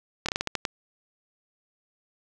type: slowing click train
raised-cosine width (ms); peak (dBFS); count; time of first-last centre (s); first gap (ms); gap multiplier
0.2; -9; 8; 0.26-0.652; 26; 1.25
effects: none